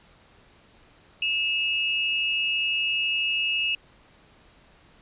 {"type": "tone pair together", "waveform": "sine", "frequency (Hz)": [2625, 2857], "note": ["E7", "F7"], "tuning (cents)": [-8, 39], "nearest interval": "minor second", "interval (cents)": 147, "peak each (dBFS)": [-25, -26], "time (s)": [1.22, 3.75], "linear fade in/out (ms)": 2, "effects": ["pink hiss -56 dBFS RMS until 5.01 s", "resampled to 8000 Hz"]}